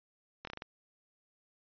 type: slowing click train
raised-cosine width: 0.3 ms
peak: -25 dBFS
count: 6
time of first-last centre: 0.45-0.621 s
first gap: 23 ms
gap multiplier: 1.2
effects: resampled to 11025 Hz